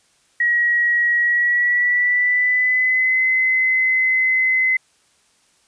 sine tone with pitch glide, 1906 to 2043 Hz, A#6 to C7, +38 to -42 cents, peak -14 dBFS, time 0.4-4.77 s, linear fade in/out 5 ms, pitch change +120 cents, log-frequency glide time 1.19-3.22 s, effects white hiss -59 dBFS RMS until 5.67 s + resampled to 22050 Hz

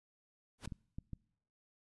pink noise with exponential growth, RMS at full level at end -39 dBFS, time 0.58-0.66 s, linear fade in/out 5 ms, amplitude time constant 16 ms
clicks, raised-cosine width 5 ms, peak -31 dBFS, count 4, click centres 0.676 / 0.722 / 0.985 / 1.133 s
effects noise-tail reverb RT60 0.7 s tail -25 dB re dry + resampled to 24000 Hz

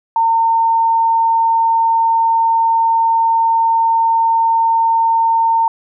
sine tone, 910 Hz, A#5, 42 cents flat, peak -10 dBFS, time 0.16-5.68 s, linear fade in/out 2 ms, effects none

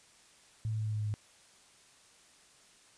sine tone with pitch steps, 110 / 109.18 / 108.36 / 107.55 / 106.75 / 105.95 / 105.15 Hz, A2 / A2 / A2 / A2 / G#2 / G#2 / G#2, 0 / -13 / -26 / -39 / +48 / +35 / +22 cents, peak -31 dBFS, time 0.65-1.14 s, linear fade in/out 0 ms, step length 70 ms, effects white hiss -61 dBFS RMS until 2.97 s + resampled to 22050 Hz

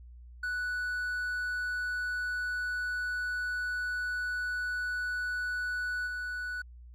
triangle tone with level steps, 1480 Hz, F#6, in tune, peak -29 / -32 dBFS, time 0.43-6.62 s, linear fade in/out 5 ms, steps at 6.06 s, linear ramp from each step 20 ms, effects added 60 Hz sine -47 dBFS peak until 6.94 s

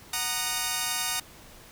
5% pulse chord, D# minor, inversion first, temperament equal with one note detuned, 740 / 932.3 / 1229.5 Hz, F#5 / A#5 / D#6, 0 / 0 / -21 cents, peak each -21 / -19 / -20 dBFS, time 0.13-1.2 s, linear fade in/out 5 ms, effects pink hiss -50 dBFS RMS until 1.71 s

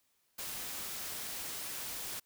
white noise, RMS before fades -41 dBFS, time 0.38-2.2 s, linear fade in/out 10 ms, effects white hiss -75 dBFS RMS until 2.25 s

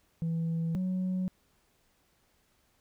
sine tone pair in turn, 164.81 / 184.99 Hz, E3 / F#3, 0 / 0 cents, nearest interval major second, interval 200 cents, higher second, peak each -26 dBFS, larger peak neither, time 0.22-0.75 / 0.75-1.28 s, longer neither, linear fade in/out 0 ms, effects tanh soft clip ceiling -27 dBFS + pink hiss -70 dBFS RMS until 2.8 s

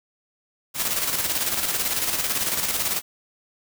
white noise with tremolo, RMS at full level -23 dBFS, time 0.74-3.02 s, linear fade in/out 50 ms, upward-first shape square, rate 18 Hz, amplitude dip 45%, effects none

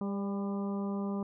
harmonic tone with a mistuned harmonic, 199.8 Hz, G3, 33 cents sharp, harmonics 1 / 2 / 3 / 4 / 5 / 6, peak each -32 / -40 / -45 / -48 / -47 / -49 dBFS, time 0.01-1.23 s, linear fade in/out 2 ms, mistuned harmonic 3, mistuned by -26 cents, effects none

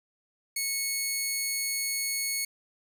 10% pulse tone, 2200 Hz, C#7, 14 cents flat, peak -19 dBFS, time 0.56-2.45 s, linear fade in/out 5 ms, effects none

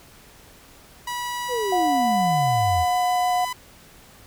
sawtooth tone with pitch glide, 974 to 1000.8 Hz, B5 to B5, -24 to +23 cents, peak -23 dBFS, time 1.07-3.53 s, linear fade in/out 5 ms, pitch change +47 cents, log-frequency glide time 1.59-2.34 s
sine exponential sweep, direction down, 523.3 to 76.8 Hz, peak -23 dBFS, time 1.48-2.86 s, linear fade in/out 50 ms
sine tone with vibrato, 724 Hz, F#5, 38 cents flat, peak -19 dBFS, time 1.72-3.45 s, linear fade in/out 5 ms, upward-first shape triangle, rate 6.6 Hz, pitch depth 10 cents each way
effects pink hiss -49 dBFS RMS until 4.26 s

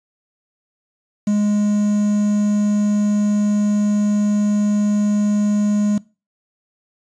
triangle tone with quantisation, 207.7 Hz, G#3, in tune, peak -12 dBFS, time 1.27-5.98 s, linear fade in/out 5 ms, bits 6, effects noise-tail reverb RT60 0.3 s tail -21 dB re dry + resampled to 22050 Hz

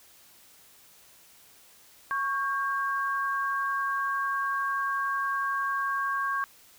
sine tone pair together, 1108.7 / 1602.3 Hz, C#6 / G6, 0 / +37 cents, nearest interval tritone, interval 637 cents, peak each -28 / -30 dBFS, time 2.11-6.44 s, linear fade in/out 0 ms, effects white hiss -56 dBFS RMS until 6.78 s

